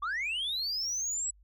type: linear sweep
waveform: sine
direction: up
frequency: 1108.7 to 7902 Hz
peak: -28 dBFS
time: 0.02-1.31 s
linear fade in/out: 10 ms
effects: tanh soft clip ceiling -29 dBFS + added 50 Hz sine -57 dBFS peak until 1.43 s